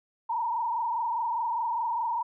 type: tone with frequency modulation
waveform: sine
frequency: 932.3 Hz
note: A#5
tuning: in tune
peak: -26 dBFS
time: 0.29-2.23 s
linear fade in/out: 10 ms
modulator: 24.9 Hz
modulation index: 1.8
effects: none